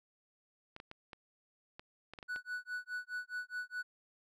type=clicks; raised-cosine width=0.3 ms; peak=-31 dBFS; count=9; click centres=0.764 / 0.801 / 0.914 / 1.132 / 1.795 / 2.136 / 2.188 / 2.228 / 2.361 s
type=tone with tremolo; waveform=triangle; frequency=1480 Hz; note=F#6; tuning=in tune; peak=-34 dBFS; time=2.28-3.83 s; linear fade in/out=20 ms; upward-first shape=sine; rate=4.8 Hz; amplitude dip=100%
effects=none